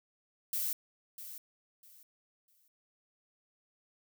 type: noise with echo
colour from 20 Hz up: violet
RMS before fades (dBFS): -34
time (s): 0.53-0.73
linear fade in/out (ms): 2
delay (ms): 650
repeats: 3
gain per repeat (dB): -12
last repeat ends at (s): 2.68
effects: none